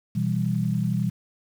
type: chord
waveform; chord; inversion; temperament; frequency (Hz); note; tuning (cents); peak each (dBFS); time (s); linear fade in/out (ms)
sine; E minor; second; equal; 123.47 / 164.81 / 196; B2 / E3 / G3; 0 / 0 / 0; -26; 0.15-1.1; 10
effects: 8-bit